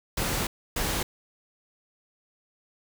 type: noise bursts at uneven times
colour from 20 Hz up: pink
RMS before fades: -28 dBFS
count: 2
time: 0.17-0.47 / 0.76-1.03 s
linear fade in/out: 5 ms
effects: none